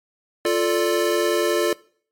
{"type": "chord", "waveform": "square", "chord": "D minor", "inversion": "first", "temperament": "equal", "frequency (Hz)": [349.2, 440, 587.3], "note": ["F4", "A4", "D5"], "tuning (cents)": [0, 0, 0], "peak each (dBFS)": [-22, -23, -24], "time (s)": [0.45, 1.73], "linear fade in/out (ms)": 2, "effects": ["noise-tail reverb RT60 0.5 s tail -22 dB re dry", "MP3 64 kbps"]}